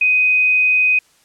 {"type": "tone", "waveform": "sine", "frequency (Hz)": 2504, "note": "D#7", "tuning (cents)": 10, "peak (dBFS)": -11, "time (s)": [0.01, 0.99], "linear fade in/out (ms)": 5, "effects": ["white hiss -55 dBFS RMS until 1.24 s", "low-pass 10000 Hz 12 dB/octave"]}